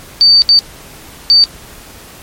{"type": "tone bursts at uneven times", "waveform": "sine", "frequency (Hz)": 4593, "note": "D8", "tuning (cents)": -39, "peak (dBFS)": -3, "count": 3, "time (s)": [[0.21, 0.42], [0.49, 0.59], [1.3, 1.44]], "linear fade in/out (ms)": 0, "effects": ["pink hiss -35 dBFS RMS until 2.22 s", "MP3 64 kbps"]}